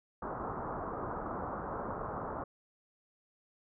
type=low-pass noise; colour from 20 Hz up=white; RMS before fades=-39 dBFS; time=0.22-2.44 s; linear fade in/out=5 ms; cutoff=1300 Hz; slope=48 dB/octave; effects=none